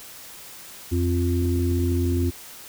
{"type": "harmonic tone", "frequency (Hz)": 87.31, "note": "F2", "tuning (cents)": 0, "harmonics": [1, 3, 4], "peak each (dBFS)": [-21, -26, -27], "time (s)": [0.91, 2.31], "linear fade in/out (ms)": 20}
{"type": "clicks", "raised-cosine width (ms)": 3, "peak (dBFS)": -24, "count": 12, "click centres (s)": [1.422, 1.454, 1.56, 1.593, 1.715, 1.791, 1.838, 1.918, 2.055, 2.121, 2.168, 2.232]}
{"effects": ["white hiss -42 dBFS RMS until 2.68 s"]}